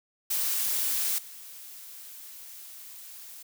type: noise with level steps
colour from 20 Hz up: blue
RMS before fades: -28 / -45 dBFS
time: 0.3-3.43 s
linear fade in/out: 10 ms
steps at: 1.18 s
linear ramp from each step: 5 ms
effects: none